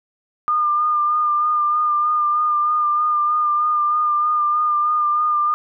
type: tone with vibrato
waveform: sine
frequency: 1207 Hz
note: D6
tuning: 47 cents sharp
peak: -15 dBFS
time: 0.48-5.54 s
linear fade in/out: 0 ms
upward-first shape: sine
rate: 3.2 Hz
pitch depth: 23 cents each way
effects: none